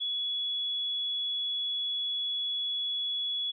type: tone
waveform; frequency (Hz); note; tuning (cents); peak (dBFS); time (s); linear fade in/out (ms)
sine; 3385; G#7; +32; -29; 0-3.52; 20
effects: none